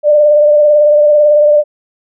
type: tone with vibrato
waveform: sine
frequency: 595 Hz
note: D5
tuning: 22 cents sharp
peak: -4 dBFS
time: 0.03-1.64 s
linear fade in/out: 50 ms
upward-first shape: triangle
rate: 18 Hz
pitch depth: 37 cents each way
effects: none